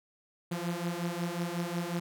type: beating tone pair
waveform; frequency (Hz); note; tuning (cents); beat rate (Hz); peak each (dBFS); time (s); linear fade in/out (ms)
sawtooth; 170 / 175.5; F3 / F3; -46 / +9; 5.5; -31 / -31; 0.51-2; 10
effects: none